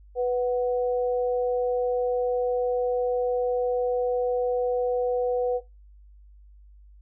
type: tone pair together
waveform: sine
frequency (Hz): 493.9 / 740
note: B4 / F#5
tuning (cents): 0 / 0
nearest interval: perfect fifth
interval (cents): 700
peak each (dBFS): -22 / -31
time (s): 0.15-5.61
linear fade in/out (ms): 50
effects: noise-tail reverb RT60 0.2 s tail -18 dB re dry + added 50 Hz sine -48 dBFS peak until 7.01 s